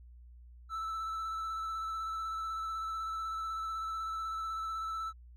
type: tone with vibrato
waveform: triangle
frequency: 1318.5 Hz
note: E6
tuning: in tune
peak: -33 dBFS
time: 0.69-5.13 s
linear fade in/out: 50 ms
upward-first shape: square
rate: 16 Hz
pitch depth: 14 cents each way
effects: added 60 Hz sine -51 dBFS peak until 5.36 s